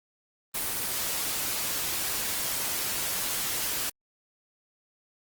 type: noise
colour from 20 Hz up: white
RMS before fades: -30 dBFS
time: 0.54-3.9 s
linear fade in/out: 10 ms
effects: Opus 24 kbps